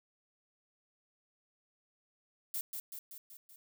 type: noise with echo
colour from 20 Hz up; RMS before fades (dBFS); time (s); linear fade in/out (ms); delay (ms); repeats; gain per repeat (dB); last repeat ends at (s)
violet; -37; 2.54-2.61; 2; 190; 5; -4; 3.56
effects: none